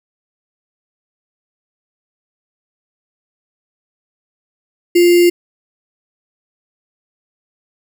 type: tone with sample-and-hold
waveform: sine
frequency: 349.2 Hz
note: F4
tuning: in tune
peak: -6 dBFS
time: 4.95-5.3 s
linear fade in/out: 10 ms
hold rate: 2450 Hz
effects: none